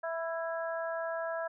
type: harmonic tone with a mistuned harmonic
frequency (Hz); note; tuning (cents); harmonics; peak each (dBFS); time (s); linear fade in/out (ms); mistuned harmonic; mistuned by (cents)
329.6; E4; 0; 2 / 3 / 4 / 5; -34 / -42 / -42 / -41; 0.03-1.48; 10; 4; +17
effects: none